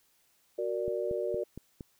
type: chord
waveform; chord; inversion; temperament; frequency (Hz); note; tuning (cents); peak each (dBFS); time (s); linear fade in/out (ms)
sine; Gb augmented; none; equal with one note detuned; 371.1 / 466.2 / 587.3; Gb4 / Bb4 / D5; +5 / 0 / 0; -34; 0.58-1.44; 10
type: click train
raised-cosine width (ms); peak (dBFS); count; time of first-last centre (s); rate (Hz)
3; -28; 5; 0.88-1.808; 4.31
effects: white hiss -69 dBFS RMS until 1.99 s